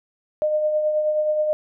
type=tone with tremolo; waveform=sine; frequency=610 Hz; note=D#5; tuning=34 cents flat; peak=-16 dBFS; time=0.42-1.53 s; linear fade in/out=0 ms; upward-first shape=triangle; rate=9.4 Hz; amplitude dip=45%; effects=none